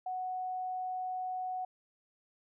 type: tone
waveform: sine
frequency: 740 Hz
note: F#5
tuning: in tune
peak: -34 dBFS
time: 0.06-1.65 s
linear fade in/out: 5 ms
effects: none